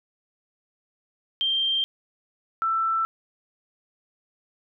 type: tone pair in turn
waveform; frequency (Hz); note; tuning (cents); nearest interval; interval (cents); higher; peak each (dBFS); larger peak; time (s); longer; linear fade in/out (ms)
sine; 3166 / 1331.1; G7 / E6; +17 / +16; octave + minor third; 1501; first; -21; neither; 1.41-1.84 / 2.62-3.05; neither; 0
effects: none